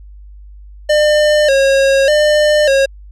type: tone with vibrato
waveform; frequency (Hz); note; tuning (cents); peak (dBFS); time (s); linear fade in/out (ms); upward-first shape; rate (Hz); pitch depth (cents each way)
square; 572; D5; -46; -9; 0.89-2.86; 10; square; 0.84; 86
effects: added 50 Hz sine -33 dBFS peak until 3.11 s + low-pass 7000 Hz 12 dB/octave